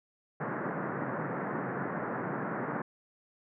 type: band-pass noise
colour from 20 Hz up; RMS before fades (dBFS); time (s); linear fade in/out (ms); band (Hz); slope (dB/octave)
pink; -35; 0.4-2.82; 5; 130 to 1800; 48
effects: none